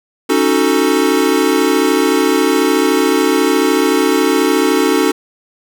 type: chord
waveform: square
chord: D# half-diminished seventh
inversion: third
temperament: equal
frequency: 277.2 / 311.1 / 370 / 440 Hz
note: C#4 / D#4 / F#4 / A4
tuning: 0 / 0 / 0 / 0 cents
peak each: -17 dBFS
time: 0.29-5.12 s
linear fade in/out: 10 ms
effects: none